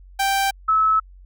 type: tone pair in turn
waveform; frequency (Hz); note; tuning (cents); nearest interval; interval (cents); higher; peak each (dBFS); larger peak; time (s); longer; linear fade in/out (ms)
sawtooth / sine; 784 / 1298.9; G5 / E6; 0 / -26; major sixth; 874; second; -14; neither; 0.19-0.51 / 0.68-1; neither; 10
effects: added 46 Hz sine -42 dBFS peak until 1.25 s